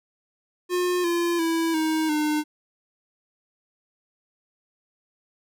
square tone with pitch steps, 358.3 / 343.5 / 329.3 / 315.7 / 302.7 Hz, F4 / F4 / E4 / D#4 / D#4, +44 / -29 / -2 / +25 / -48 cents, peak -22 dBFS, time 0.69-2.44 s, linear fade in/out 50 ms, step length 350 ms, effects none

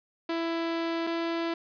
sawtooth tone pair in turn, 332.2 / 333.9 Hz, E4 / E4, +13 / +22 cents, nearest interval unison, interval 9 cents, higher second, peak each -24 dBFS, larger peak neither, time 0.29-1.07 / 1.07-1.54 s, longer first, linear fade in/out 5 ms, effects resampled to 11025 Hz + 9-bit

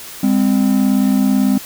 triangle tone pair together, 201.9 / 260 Hz, G#3 / C4, -49 / -11 cents, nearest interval major third, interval 438 cents, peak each -12 dBFS, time 0.23-1.58 s, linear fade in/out 5 ms, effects white hiss -33 dBFS RMS until 1.65 s

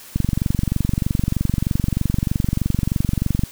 click train, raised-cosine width 5 ms, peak -6 dBFS, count 77, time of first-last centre 0.16-3.436 s, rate 23.2 Hz, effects white hiss -41 dBFS RMS until 3.51 s

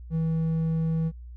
sine tone with hard clipping, 161.9 Hz, E3, 31 cents flat, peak -24 dBFS, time 0.1-1.12 s, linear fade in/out 50 ms, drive 3 dB, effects added 60 Hz sine -39 dBFS peak until 1.36 s

